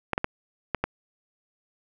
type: clicks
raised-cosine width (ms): 0.5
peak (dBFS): -9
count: 5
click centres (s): 0.133 / 0.179 / 0.244 / 0.747 / 0.84
effects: none